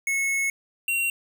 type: tone pair in turn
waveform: square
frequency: 2190 / 2746 Hz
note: C#7 / F7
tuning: -22 / -30 cents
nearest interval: major third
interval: 392 cents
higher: second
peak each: -23 dBFS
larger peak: neither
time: 0.07-0.5 / 0.88-1.1 s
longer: first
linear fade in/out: 2 ms
effects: none